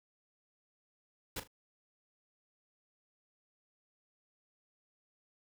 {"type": "noise with echo", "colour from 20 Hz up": "pink", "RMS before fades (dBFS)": -39, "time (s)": [1.36, 1.4], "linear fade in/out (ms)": 5, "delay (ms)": 38, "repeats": 2, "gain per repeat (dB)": -12, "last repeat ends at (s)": 1.476, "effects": []}